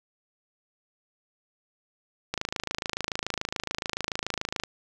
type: click train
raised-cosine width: 0.2 ms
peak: -11 dBFS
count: 63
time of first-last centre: 2.34-4.636 s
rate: 27 Hz
effects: none